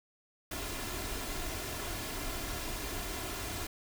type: noise with comb filter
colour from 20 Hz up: pink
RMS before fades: -38 dBFS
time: 0.51-3.67 s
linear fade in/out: 5 ms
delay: 2.9 ms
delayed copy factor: +0.5
effects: none